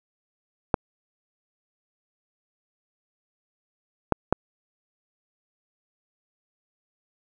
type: clicks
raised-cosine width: 1 ms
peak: -4 dBFS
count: 3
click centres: 0.742 / 4.123 / 4.326 s
effects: none